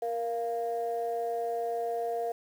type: tone pair together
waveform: sine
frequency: 468 / 695 Hz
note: A#4 / F5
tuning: +7 / -9 cents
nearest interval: perfect fifth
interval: 684 cents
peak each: -31 / -31 dBFS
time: 0.02-2.32 s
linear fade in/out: 5 ms
effects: tanh soft clip ceiling -23 dBFS + 9-bit